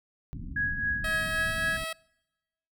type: low-pass noise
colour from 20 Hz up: pink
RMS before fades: -38 dBFS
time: 0.33-1.84 s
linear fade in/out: 0 ms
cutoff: 270 Hz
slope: 48 dB/octave
type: tone with tremolo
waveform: sine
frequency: 1661.2 Hz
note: G#6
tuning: in tune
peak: -24 dBFS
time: 0.56-1.77 s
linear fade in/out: 5 ms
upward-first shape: triangle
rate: 3.8 Hz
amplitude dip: 65%
type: tone with pitch glide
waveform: 10% pulse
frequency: 638 to 646.9 Hz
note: D#5 to E5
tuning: +43 to -33 cents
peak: -24 dBFS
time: 1.04-1.93 s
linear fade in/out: 5 ms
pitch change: +24 cents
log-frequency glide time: 1.24-1.55 s
effects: noise-tail reverb RT60 1.0 s tail -26 dB re dry